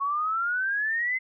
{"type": "exponential sweep", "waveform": "sine", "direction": "up", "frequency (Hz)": [1098, 2076], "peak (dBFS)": -24, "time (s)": [0, 1.19], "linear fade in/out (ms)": 20, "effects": []}